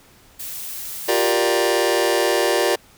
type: noise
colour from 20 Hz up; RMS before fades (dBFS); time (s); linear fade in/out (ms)
blue; -31; 0.39-1.33; 10
type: chord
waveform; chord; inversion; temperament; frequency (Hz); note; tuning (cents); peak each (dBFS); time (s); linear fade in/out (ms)
sawtooth; G minor seventh; third; just; 352.8 / 392 / 470.4 / 588; F4 / G4 / Bb4 / D5; +18 / 0 / +16 / +2; -18; 1.08-2.76; 10
effects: pink hiss -51 dBFS RMS until 2.97 s